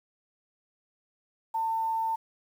sine tone with quantisation, 898 Hz, A5, 35 cents sharp, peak -26 dBFS, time 1.54-2.16 s, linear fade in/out 10 ms, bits 9, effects none

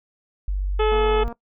sine tone, 48 Hz, G1, 36 cents flat, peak -21 dBFS, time 0.48-1.28 s, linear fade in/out 0 ms
harmonic tone, 430 Hz, A4, 40 cents flat, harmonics 1 / 2 / 3 / 4 / 5 / 6 / 7 / 8, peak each -18 / -26 / -28 / -35 / -37 / -36 / -36 / -38 dBFS, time 0.79-1.24 s, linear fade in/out 10 ms
click train, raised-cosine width 1 ms, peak -23 dBFS, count 96, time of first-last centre 0.92-1.326 s, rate 234 Hz
effects noise-tail reverb RT60 0.1 s tail -20 dB re dry

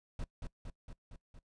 brown noise with echo, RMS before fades -38 dBFS, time 0.19-0.24 s, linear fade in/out 2 ms, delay 230 ms, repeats 5, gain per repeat -3 dB, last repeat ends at 1.39 s, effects noise-tail reverb RT60 0.1 s tail -21 dB re dry + resampled to 22050 Hz

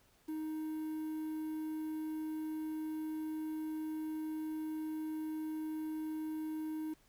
triangle tone with quantisation, 312.3 Hz, D#4, 7 cents sharp, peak -35 dBFS, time 0.28-6.94 s, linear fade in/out 10 ms, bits 10, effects pink hiss -69 dBFS RMS until 7.08 s

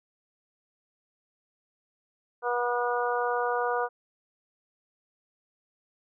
harmonic tone, 242.5 Hz, B3, 31 cents flat, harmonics 2 / 3 / 4 / 5 / 6, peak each -29 / -31 / -32 / -33 / -34 dBFS, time 2.42-3.89 s, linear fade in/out 50 ms, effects none

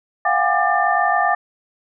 sine tone cluster, 692 / 739 / 810 / 1194 / 1787 Hz, F5 / F#5 / G#5 / D6 / A6, -16 / -2 / -43 / +28 / +26 cents, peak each -21 dBFS, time 0.25-1.35 s, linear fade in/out 5 ms, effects none

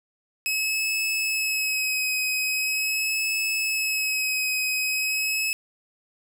sawtooth tone with vibrato, 2563 Hz, E7, 49 cents flat, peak -20 dBFS, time 0.46-5.53 s, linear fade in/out 0 ms, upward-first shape sine, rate 0.42 Hz, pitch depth 24 cents each way, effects none

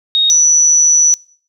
sine tone pair in turn, 3734 / 5927 Hz, A#7 / F#8, +2 / +2 cents, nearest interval minor sixth, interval 800 cents, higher second, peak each -9 / -6 dBFS, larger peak second, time 0.15-0.3 / 0.3-1.14 s, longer second, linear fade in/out 0 ms, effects noise-tail reverb RT60 0.5 s tail -25 dB re dry

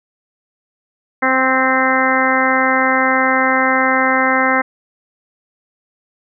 harmonic tone with a mistuned harmonic, 261.6 Hz, C4, in tune, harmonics 1 / 2 / 3 / 4 / 5 / 6 / 7 / 8, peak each -20 / -20 / -20 / -20 / -20 / -20 / -20 / -20 dBFS, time 1.22-4.62 s, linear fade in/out 10 ms, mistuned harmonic 8, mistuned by -21 cents, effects none

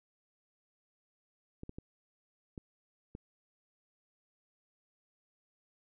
clicks, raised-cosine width 3 ms, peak -30 dBFS, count 5, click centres 1.634 / 1.694 / 1.785 / 2.578 / 3.151 s, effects none

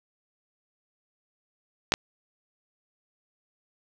clicks, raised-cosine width 0.2 ms, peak -4 dBFS, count 2, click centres 1.921 / 1.939 s, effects none

